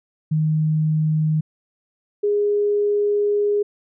sine tone pair in turn, 155.56 / 412.1 Hz, D#3 / G#4, 0 / -13 cents, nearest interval octave + perfect fourth, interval 1687 cents, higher second, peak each -16 dBFS, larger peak neither, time 0.31-1.41 / 2.23-3.63 s, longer second, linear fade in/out 10 ms, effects none

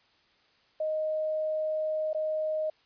sine tone with dropouts, 622.3 Hz, D#5, in tune, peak -27 dBFS, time 0.8-2.7 s, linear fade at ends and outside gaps 5 ms, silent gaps 2.132-2.146 s, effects white hiss -65 dBFS RMS until 2.85 s + resampled to 11025 Hz

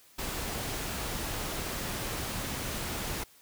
pink noise, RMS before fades -35 dBFS, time 0.18-3.24 s, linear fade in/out 10 ms, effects white hiss -59 dBFS RMS until 3.41 s

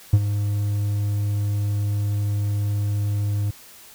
triangle tone with ADSR envelope, 102.7 Hz, G#2, 19 cents flat, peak -6 dBFS, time 0.13-3.51 s, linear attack 7 ms, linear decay 49 ms, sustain -12 dB, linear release 9 ms, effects tanh soft clip ceiling -2 dBFS + white hiss -46 dBFS RMS until 3.94 s

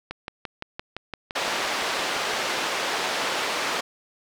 click train, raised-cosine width 0.3 ms, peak -16 dBFS, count 14, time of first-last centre 0.11-2.336 s, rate 5.84 Hz
pink band-pass noise, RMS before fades -27 dBFS, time 1.35-3.81 s, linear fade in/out 10 ms, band 510 to 5000 Hz, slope 12 dB/octave
effects none

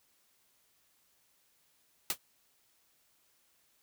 white noise with exponential decay, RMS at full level -26 dBFS, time 2.1-2.18 s, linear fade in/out 2 ms, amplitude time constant 16 ms, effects white hiss -71 dBFS RMS until 3.82 s

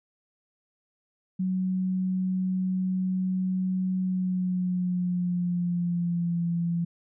sine tone with pitch glide, 185.9 to 170.47 Hz, F#3 to F3, +8 to -42 cents, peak -24 dBFS, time 1.39-6.85 s, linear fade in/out 10 ms, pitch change -150 cents, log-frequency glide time 3.99-6.45 s, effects none

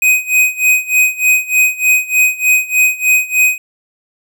square tone with tremolo, 2506 Hz, D#7, 12 cents sharp, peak -7 dBFS, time 0.02-3.58 s, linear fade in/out 2 ms, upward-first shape sine, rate 3.3 Hz, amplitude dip 90%, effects none

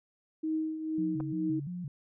sine tone with tremolo, 315.1 Hz, D#4, 22 cents sharp, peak -27 dBFS, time 0.43-1.6 s, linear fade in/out 10 ms, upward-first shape triangle, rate 2.1 Hz, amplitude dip 65%
sine tone with vibrato, 158.5 Hz, D#3, 32 cents sharp, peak -35 dBFS, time 0.98-1.88 s, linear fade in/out 2 ms, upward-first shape square, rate 2.9 Hz, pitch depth 200 cents each way
clicks, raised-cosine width 1 ms, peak -29 dBFS, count 2, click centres 1.202 / 1.206 s
effects none

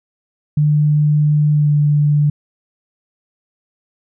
sine tone with pitch glide, 149.5 to 147.44 Hz, D3 to D3, +31 to +7 cents, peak -10 dBFS, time 0.57-2.3 s, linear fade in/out 5 ms, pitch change -24 cents, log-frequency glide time 1.53-1.71 s, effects none

